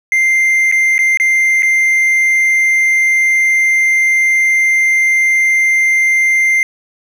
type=tone with dropouts; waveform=triangle; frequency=2093 Hz; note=C7; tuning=in tune; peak=-7 dBFS; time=0.12-6.63 s; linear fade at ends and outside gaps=1 ms; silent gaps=0.715-0.723 / 0.981-0.99 / 1.173-1.199 / 1.623-1.63 s; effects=none